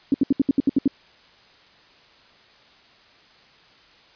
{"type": "tone bursts", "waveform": "sine", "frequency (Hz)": 275, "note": "C#4", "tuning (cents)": -14, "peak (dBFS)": -13, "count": 9, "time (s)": [0.12, 0.878], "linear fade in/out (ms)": 2, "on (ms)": 22, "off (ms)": 70, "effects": ["white hiss -53 dBFS RMS until 4.15 s", "resampled to 11025 Hz"]}